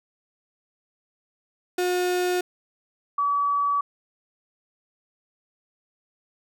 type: tone pair in turn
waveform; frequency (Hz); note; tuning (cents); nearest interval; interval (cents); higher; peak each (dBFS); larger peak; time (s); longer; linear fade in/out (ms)
35% pulse / sine; 360 / 1142.9; F#4 / D6; -47 / -47; octave + minor sixth; 2000; second; -20; neither; 1.78-2.41 / 3.18-3.81; neither; 5
effects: none